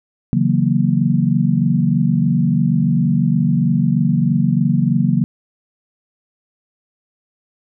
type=chord; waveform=sine; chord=F# dominant seventh; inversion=second; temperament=equal with one note detuned; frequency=138.59 / 161.89 / 185 / 233.1 Hz; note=C#3 / E3 / F#3 / A#3; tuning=0 / -31 / 0 / 0 cents; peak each=-18 dBFS; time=0.33-5.24 s; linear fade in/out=0 ms; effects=none